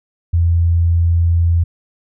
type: tone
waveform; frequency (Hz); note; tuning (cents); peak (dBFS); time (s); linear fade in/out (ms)
sine; 84.7; E2; +48; -10; 0.33-1.64; 10
effects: none